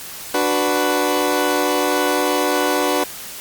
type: chord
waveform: 20% pulse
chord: B minor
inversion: first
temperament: equal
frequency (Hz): 293.7 / 370 / 493.9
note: D4 / F#4 / B4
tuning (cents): 0 / 0 / 0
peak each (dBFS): -16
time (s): 0.34-3.04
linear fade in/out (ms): 5
effects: white hiss -33 dBFS RMS until 3.4 s + Opus 48 kbps